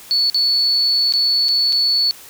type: tone with dropouts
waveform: sine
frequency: 4435 Hz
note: C#8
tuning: in tune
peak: -13 dBFS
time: 0.11-2.11 s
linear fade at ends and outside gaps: 0 ms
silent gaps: 0.299-0.345 / 1.124-1.137 / 1.484-1.489 / 1.724-1.728 s
effects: white hiss -40 dBFS RMS until 2.29 s